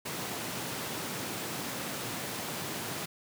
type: high-pass noise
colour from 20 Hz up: pink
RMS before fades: -37 dBFS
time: 0.05-3.06 s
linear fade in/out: 10 ms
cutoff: 120 Hz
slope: 24 dB/octave
effects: none